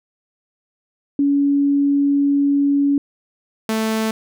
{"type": "tone pair in turn", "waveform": ["sine", "sawtooth"], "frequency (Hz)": [282.6, 220.5], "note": ["C#4", "A3"], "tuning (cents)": [34, 4], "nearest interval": "major third", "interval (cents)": 430, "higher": "first", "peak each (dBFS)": [-13, -14], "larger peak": "first", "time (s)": [[1.19, 2.98], [3.69, 4.11]], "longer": "first", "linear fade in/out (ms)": 2, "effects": []}